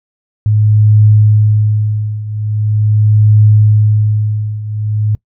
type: tone with tremolo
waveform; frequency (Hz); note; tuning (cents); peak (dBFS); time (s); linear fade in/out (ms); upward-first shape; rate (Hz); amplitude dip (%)
sine; 106.4; G#2; +42; -3; 0.46-5.15; 0; triangle; 0.42; 85
effects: noise-tail reverb RT60 0.1 s tail -23 dB re dry